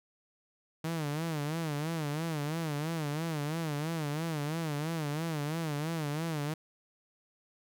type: tone with vibrato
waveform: sawtooth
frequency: 155.2 Hz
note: D#3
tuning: 4 cents flat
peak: -28 dBFS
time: 0.84-6.54 s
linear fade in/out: 5 ms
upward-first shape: sine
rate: 3 Hz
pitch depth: 130 cents each way
effects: none